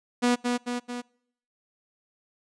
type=tone with echo; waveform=sawtooth; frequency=243.8 Hz; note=B3; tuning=22 cents flat; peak=-16 dBFS; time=0.22-0.36 s; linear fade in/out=20 ms; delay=220 ms; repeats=3; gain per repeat=-4 dB; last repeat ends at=1.02 s; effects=noise-tail reverb RT60 0.7 s tail -26 dB re dry + resampled to 22050 Hz